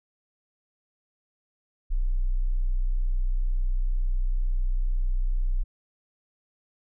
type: tone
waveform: sine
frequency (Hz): 31.05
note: B0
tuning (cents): +10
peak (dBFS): -21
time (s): 1.9-5.64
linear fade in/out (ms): 20
effects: none